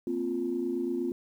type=chord; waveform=sine; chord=Bb suspended second; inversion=none; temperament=equal; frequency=233.1 / 261.6 / 349.2 Hz; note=Bb3 / C4 / F4; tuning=0 / 0 / 0 cents; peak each=-36 / -32 / -30 dBFS; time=0.07-1.12 s; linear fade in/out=2 ms; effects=tanh soft clip ceiling -19 dBFS + 10-bit